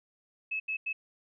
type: tone bursts at uneven times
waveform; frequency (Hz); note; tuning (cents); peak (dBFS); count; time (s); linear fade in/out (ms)
sine; 2592; E7; -30; -30; 3; 0.51-0.6 / 0.68-0.77 / 0.86-0.93; 10
effects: none